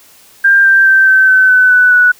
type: tone with pitch steps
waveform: sine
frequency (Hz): 1593 / 1575.6 / 1558.4 / 1541.4 / 1524.6 / 1507.9 / 1491.5 / 1475.2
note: G6 / G6 / G6 / G6 / G6 / F#6 / F#6 / F#6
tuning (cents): +27 / +8 / -11 / -30 / -49 / +32 / +13 / -6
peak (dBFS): -4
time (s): 0.44-2.12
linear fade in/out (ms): 10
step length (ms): 210
effects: white hiss -43 dBFS RMS until 2.19 s